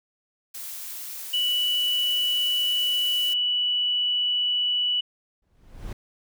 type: noise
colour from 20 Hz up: blue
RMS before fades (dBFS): -36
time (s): 0.54-3.34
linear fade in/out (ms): 10
type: tone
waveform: sine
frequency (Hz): 2955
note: F#7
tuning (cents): -3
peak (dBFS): -21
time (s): 1.33-5.01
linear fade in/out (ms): 10
type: noise with exponential growth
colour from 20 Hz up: brown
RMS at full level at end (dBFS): -30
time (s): 5.42-5.93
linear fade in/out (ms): 5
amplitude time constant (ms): 110
effects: none